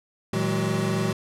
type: tone cluster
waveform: square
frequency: 115 / 159.1 / 185.2 / 208.8 / 379.5 Hz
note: A#2 / D#3 / F#3 / G#3 / F#4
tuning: -23 / +39 / +2 / +10 / +44 cents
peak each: -30 dBFS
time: 0.33-1.13 s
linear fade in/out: 5 ms
effects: low-pass 11000 Hz 12 dB/octave